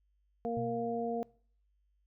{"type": "harmonic tone", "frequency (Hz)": 233.1, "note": "A#3", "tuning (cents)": 0, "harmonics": [1, 2, 3], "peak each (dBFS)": [-37, -35, -37], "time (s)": [0.45, 1.23], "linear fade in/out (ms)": 0}
{"type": "tone with exponential decay", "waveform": "sine", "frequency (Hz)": 123.47, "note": "B2", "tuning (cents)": 0, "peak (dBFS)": -36, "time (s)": [0.57, 1.36], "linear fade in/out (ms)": 0, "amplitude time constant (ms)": 170}
{"effects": ["noise-tail reverb RT60 0.5 s tail -24 dB re dry", "added 50 Hz sine -70 dBFS peak until 2.06 s"]}